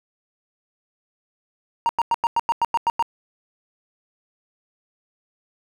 triangle tone bursts, 932.3 Hz, A#5, in tune, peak -14 dBFS, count 10, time 1.86-3.025 s, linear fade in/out 0 ms, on 31 ms, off 95 ms, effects none

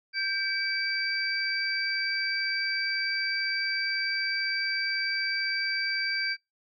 sine tone cluster, 1574 / 2296 / 4691 Hz, G6 / D7 / D8, +7 / -40 / -3 cents, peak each -31 dBFS, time 0.13-6.37 s, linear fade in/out 50 ms, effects noise-tail reverb RT60 0.2 s tail -26 dB re dry

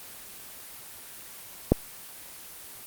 click, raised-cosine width 2 ms, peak -3 dBFS, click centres 1.72 s, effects white hiss -44 dBFS RMS until 2.86 s + Opus 24 kbps

